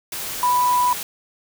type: tone in noise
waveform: sine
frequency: 987.8 Hz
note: B5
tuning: in tune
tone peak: -15 dBFS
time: 0.43-0.93 s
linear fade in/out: 2 ms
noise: white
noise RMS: -29 dBFS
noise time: 0.12-1.03 s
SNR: +11 dB
effects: none